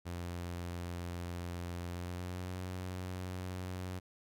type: tone with pitch glide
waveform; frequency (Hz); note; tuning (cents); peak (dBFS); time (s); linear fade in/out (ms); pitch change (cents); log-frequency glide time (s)
sawtooth; 87.31 to 91.7; F2 to F#2; 0 to -15; -35; 0.05-4; 20; +85; 1.86-2.58
effects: none